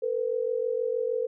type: tone pair together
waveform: sine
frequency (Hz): 453.7 / 500.1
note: A#4 / B4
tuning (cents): -47 / +22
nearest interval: major second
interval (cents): 169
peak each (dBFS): -28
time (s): 0.02-1.27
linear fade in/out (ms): 10
effects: none